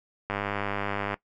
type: click train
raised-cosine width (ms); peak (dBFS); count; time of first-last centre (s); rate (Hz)
0.5; -14; 86; 0.3-1.142; 101
effects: noise-tail reverb RT60 0.1 s tail -19 dB re dry